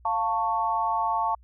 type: chord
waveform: sine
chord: F augmented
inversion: none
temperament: equal with one note detuned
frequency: 698.5 / 890.7 / 1108.7 Hz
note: F5 / A5 / C#6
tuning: 0 / +21 / 0 cents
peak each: -30 / -25 / -28 dBFS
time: 0.05-1.35 s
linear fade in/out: 5 ms
effects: added 60 Hz sine -51 dBFS peak until 1.43 s